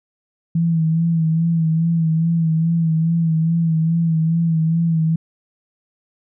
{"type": "tone with vibrato", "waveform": "sine", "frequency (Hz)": 163.7, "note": "E3", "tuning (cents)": -12, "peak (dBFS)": -14, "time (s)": [0.55, 5.16], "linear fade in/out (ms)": 5, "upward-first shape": "sine", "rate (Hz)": 2.4, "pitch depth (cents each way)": 45, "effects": []}